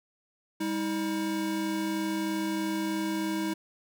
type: tone pair together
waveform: square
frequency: 200.2 / 319.3 Hz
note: G3 / D#4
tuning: +37 / +45 cents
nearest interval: minor sixth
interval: 808 cents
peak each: -35 / -30 dBFS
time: 0.6-3.54 s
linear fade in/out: 10 ms
effects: none